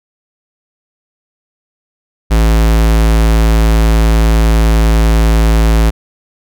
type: tone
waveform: square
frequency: 55.1 Hz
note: A1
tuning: 3 cents sharp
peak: -7 dBFS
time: 2.3-5.91 s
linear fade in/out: 20 ms
effects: none